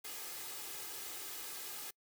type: noise with comb filter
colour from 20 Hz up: white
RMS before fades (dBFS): -45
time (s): 0.04-1.91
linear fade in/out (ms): 10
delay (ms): 2.4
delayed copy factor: +0.6
effects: noise-tail reverb RT60 0.1 s tail -26 dB re dry + high-pass 150 Hz 12 dB/octave